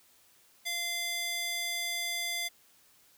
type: tone with high-pass filter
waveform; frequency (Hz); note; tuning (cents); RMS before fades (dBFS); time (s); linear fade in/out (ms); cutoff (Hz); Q
square; 690; F5; -21; -34; 0.65-2.49; 20; 2400; 1.1
effects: white hiss -63 dBFS RMS until 3.17 s